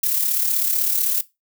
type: noise with amplitude modulation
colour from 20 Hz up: violet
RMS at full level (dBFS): -18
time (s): 0.03-1.21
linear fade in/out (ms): 5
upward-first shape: sine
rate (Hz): 35.9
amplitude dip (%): 50
effects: noise-tail reverb RT60 0.2 s tail -17 dB re dry